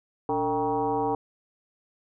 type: tone with frequency modulation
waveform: sine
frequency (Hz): 619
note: D#5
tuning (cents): -9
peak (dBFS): -23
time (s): 0.29-1.15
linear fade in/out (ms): 2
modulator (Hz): 166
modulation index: 2.2
effects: none